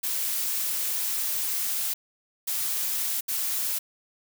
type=noise bursts at uneven times; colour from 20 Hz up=blue; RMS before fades=-28 dBFS; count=3; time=0.03-1.94 / 2.47-3.21 / 3.28-3.79 s; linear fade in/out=10 ms; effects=none